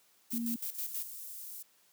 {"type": "noise with tremolo", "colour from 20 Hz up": "violet", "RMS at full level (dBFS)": -37, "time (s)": [0.3, 1.04], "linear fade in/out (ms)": 20, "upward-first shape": "square", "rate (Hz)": 6.2, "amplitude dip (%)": 75}
{"type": "tone", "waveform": "sine", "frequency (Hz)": 233.1, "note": "A#3", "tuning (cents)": 0, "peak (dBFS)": -32, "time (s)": [0.33, 0.56], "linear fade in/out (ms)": 5}
{"type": "high-pass noise", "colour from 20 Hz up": "white", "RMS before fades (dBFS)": -45, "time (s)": [0.74, 1.63], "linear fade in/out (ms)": 10, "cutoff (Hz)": 9300, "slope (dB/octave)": 12}
{"effects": ["white hiss -67 dBFS RMS until 1.92 s", "high-pass 150 Hz 12 dB/octave"]}